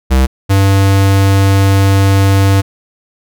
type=tone pair in turn; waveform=square; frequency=65.41 / 97.79 Hz; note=C2 / G2; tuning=0 / -4 cents; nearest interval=perfect fifth; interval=696 cents; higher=second; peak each=-7 dBFS; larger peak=neither; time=0.1-0.27 / 0.49-2.62 s; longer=second; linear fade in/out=20 ms; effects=none